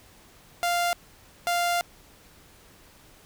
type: tone pair in turn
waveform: sawtooth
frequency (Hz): 697 / 697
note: F5 / F5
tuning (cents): -4 / -4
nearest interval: unison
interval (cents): 0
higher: neither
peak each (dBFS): -19 / -19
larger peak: neither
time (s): 0.63-0.93 / 1.47-1.81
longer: second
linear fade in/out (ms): 0
effects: pink hiss -54 dBFS RMS until 3.25 s